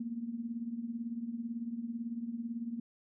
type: tone with tremolo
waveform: sine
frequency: 233.1 Hz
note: A#3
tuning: in tune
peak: -32 dBFS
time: 0-2.8 s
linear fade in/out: 5 ms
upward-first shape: triangle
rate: 18 Hz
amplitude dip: 80%
effects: none